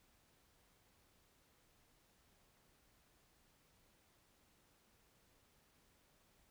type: silence
effects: pink hiss -73 dBFS RMS until 6.5 s